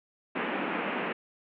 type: band-pass noise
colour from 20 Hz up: pink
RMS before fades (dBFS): -32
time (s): 0.35-1.13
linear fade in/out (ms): 10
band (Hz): 190 to 2800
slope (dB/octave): 48
effects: none